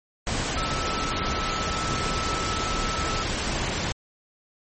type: tone in noise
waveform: sine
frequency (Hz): 1313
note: E6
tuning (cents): -7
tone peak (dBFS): -30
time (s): 0.57-3.23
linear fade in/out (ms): 0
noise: pink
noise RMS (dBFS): -27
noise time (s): 0.27-3.92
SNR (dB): -6
effects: MP3 32 kbps